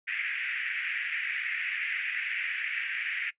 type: band-pass noise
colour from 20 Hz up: white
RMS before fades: -33 dBFS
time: 0.07-3.31 s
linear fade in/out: 20 ms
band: 1700 to 2500 Hz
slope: 48 dB/octave
effects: noise-tail reverb RT60 0.1 s tail -19 dB re dry + resampled to 8000 Hz